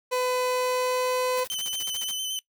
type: tone with pitch glide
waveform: 30% pulse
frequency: 503 to 506.2 Hz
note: B4 to B4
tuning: +32 to +43 cents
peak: -21 dBFS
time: 0.11-1.45 s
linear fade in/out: 20 ms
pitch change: +11 cents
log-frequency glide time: 0.45-1.16 s
type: noise bursts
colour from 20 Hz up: white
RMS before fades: -38 dBFS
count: 11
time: 1.37-2.115 s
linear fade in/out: 5 ms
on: 35 ms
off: 36 ms
type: tone with vibrato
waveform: sawtooth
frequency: 3053 Hz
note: G7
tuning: 46 cents flat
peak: -25 dBFS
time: 1.5-2.39 s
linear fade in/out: 0 ms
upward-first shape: square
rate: 8.7 Hz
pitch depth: 20 cents each way
effects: noise-tail reverb RT60 0.1 s tail -21 dB re dry